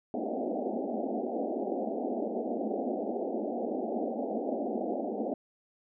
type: band-pass noise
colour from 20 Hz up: pink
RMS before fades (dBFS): -33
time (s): 0.14-5.34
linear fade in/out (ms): 2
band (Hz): 210 to 780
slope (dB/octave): 96
effects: none